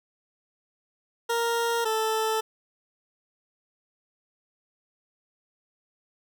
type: tone pair in turn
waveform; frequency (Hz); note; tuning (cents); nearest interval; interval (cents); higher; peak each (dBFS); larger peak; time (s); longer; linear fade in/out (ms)
20% pulse; 466.2 / 440; A#4 / A4; 0 / 0; minor second; 100; first; -19; neither; 1.29-1.85 / 1.85-2.41; neither; 10
effects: none